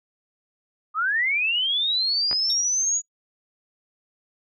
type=linear sweep; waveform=sine; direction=up; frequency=1200 to 6840 Hz; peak=-20 dBFS; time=0.94-3.02 s; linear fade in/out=50 ms
type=clicks; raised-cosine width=0.5 ms; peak=-18 dBFS; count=2; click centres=2.313 / 2.329 s
type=tone with exponential decay; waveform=triangle; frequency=3773 Hz; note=A#7; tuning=20 cents sharp; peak=-21 dBFS; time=2.5-2.59 s; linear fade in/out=1 ms; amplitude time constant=19 ms
effects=noise-tail reverb RT60 0.1 s tail -21 dB re dry